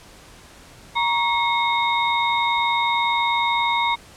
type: tone cluster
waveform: sine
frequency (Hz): 940 / 1118 / 2170 / 3711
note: A#5 / C#6 / C#7 / A#7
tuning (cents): +14 / +14 / -37 / -9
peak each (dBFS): -20 / -29 / -24 / -26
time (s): 0.95-3.96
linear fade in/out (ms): 20
effects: pink hiss -46 dBFS RMS until 4.16 s + low-pass 10000 Hz 12 dB/octave